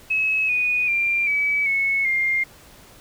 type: tone with pitch steps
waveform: sine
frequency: 2573 / 2474 / 2379 / 2287 / 2199 / 2114 Hz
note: E7 / D#7 / D7 / D7 / C#7 / C7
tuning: -43 / -10 / +22 / -47 / -14 / +17 cents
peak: -18 dBFS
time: 0.1-2.44 s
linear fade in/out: 10 ms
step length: 390 ms
effects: pink hiss -48 dBFS RMS until 3 s